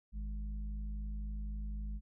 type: harmonic tone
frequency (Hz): 51.91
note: G#1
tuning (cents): 0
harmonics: 1 / 3 / 4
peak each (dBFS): -37 / -55 / -50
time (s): 0.12-2.01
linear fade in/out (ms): 50
effects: none